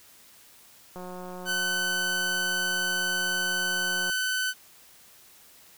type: click train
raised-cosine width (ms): 1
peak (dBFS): -27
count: 569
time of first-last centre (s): 0.96-4.098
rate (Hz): 181
type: tone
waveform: sawtooth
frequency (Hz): 1512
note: F#6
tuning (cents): +37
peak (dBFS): -22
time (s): 1.45-4.54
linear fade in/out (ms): 50
effects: white hiss -54 dBFS RMS until 5.77 s